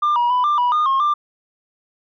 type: tone with pitch steps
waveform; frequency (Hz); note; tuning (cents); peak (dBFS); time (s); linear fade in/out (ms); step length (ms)
sine; 1195 / 960 / 994 / 1188 / 977 / 1220 / 1076 / 1187; D6 / B5 / B5 / D6 / B5 / D#6 / C6 / D6; +30 / -49 / +11 / +20 / -19 / -34 / +48 / +18; -12; 0.02-1.14; 10; 140
effects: tanh soft clip ceiling -13 dBFS